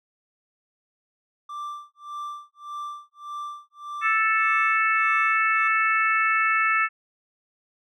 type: tone with tremolo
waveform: triangle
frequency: 1177 Hz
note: D6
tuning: 3 cents sharp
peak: -28 dBFS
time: 1.49-5.68 s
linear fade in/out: 5 ms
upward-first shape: sine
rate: 1.7 Hz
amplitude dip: 100%
type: harmonic tone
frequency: 440 Hz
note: A4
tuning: in tune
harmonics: 3 / 4 / 5 / 6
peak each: -22 / -24 / -26 / -28 dBFS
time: 4.01-6.89 s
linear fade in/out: 50 ms
effects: none